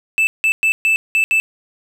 triangle tone bursts at uneven times, 2637 Hz, E7, in tune, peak -10 dBFS, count 6, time 0.18-0.27 / 0.44-0.52 / 0.63-0.72 / 0.85-0.96 / 1.15-1.24 / 1.31-1.4 s, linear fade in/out 0 ms, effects none

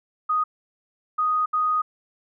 sine tone bursts at uneven times, 1244.5 Hz, D#6, in tune, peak -19 dBFS, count 3, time 0.29-0.44 / 1.18-1.46 / 1.53-1.82 s, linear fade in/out 10 ms, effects none

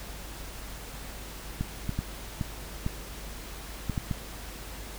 clicks, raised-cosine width 5 ms, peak -16 dBFS, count 8, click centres 1.61 / 1.893 / 1.99 / 2.412 / 2.864 / 3.897 / 3.978 / 4.112 s, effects added 50 Hz sine -42 dBFS peak until 4.98 s + pink hiss -43 dBFS RMS until 4.98 s

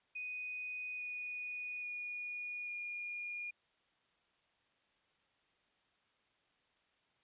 sine tone with pitch steps, 2489 / 2469 / 2449 / 2429 Hz, D#7 / D#7 / D#7 / D#7, 0 / -14 / -28 / -42 cents, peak -40 dBFS, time 0.15-3.51 s, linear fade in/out 10 ms, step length 840 ms, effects white hiss -75 dBFS RMS until 7.23 s + resampled to 8000 Hz

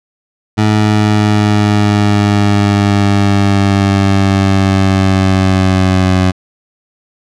20% pulse linear sweep, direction down, 106.9 to 92.5 Hz, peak -3 dBFS, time 0.57-6.32 s, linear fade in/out 20 ms, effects low-pass 6000 Hz 12 dB/octave

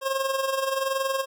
25% pulse tone with amplitude modulation, 537 Hz, C5, 45 cents sharp, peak -18 dBFS, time 0.01-1.26 s, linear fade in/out 50 ms, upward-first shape sine, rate 21.2 Hz, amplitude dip 60%, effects none

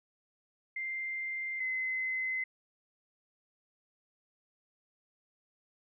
sine tone pair in turn, 2093 / 2048 Hz, C7 / C7, 0 / -38 cents, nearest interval unison, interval 38 cents, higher first, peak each -34 / -31 dBFS, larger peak second, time 0.76-1.6 / 1.6-2.44 s, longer neither, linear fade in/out 5 ms, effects none

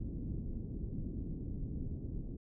pink low-pass noise, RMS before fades -40 dBFS, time 0-2.37 s, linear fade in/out 10 ms, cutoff 310 Hz, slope 24 dB/octave, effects none

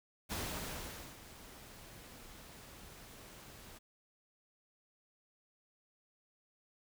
pink noise with ADSR envelope, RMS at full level -39 dBFS, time 0.29-3.79 s, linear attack 29 ms, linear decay 840 ms, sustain -15 dB, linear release 17 ms, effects none

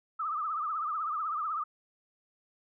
sine tone with vibrato, 1244.5 Hz, D#6, in tune, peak -30 dBFS, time 0.19-1.64 s, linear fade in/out 10 ms, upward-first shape triangle, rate 16 Hz, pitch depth 130 cents each way, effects none

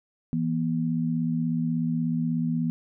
sine tone pair together, 164.81 / 241.3 Hz, E3 / B3, 0 / -40 cents, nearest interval perfect fifth, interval 660 cents, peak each -26 dBFS, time 0.33-2.7 s, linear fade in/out 0 ms, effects none

